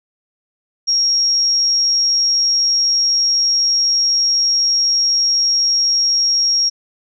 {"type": "tone", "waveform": "sine", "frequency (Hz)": 5588, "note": "F8", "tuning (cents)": 0, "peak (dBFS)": -12, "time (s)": [0.87, 6.7], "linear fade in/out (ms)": 20, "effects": []}